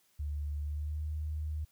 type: tone with pitch glide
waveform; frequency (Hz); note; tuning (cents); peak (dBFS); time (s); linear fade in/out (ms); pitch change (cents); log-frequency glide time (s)
sine; 73.42 to 76.58; D2 to D#2; 0 to -27; -33; 0.19-1.65; 10; +73; 0.61-1.04
effects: white hiss -70 dBFS RMS until 1.71 s